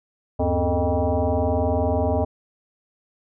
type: tone with frequency modulation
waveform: sine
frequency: 270.8 Hz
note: C#4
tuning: 40 cents flat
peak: -18 dBFS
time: 0.39-2.25 s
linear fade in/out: 10 ms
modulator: 174 Hz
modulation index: 3
effects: none